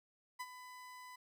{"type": "tone with ADSR envelope", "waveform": "30% pulse", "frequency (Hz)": 1001, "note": "B5", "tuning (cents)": 23, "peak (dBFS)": -37, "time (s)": [0.39, 1.16], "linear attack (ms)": 16, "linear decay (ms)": 45, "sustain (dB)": -11, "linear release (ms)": 7, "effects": []}